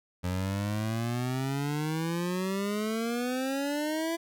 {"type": "exponential sweep", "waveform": "25% pulse", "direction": "up", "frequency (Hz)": [88.9, 336.8], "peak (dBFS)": -25, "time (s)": [0.23, 4.17], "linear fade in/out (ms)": 20, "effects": []}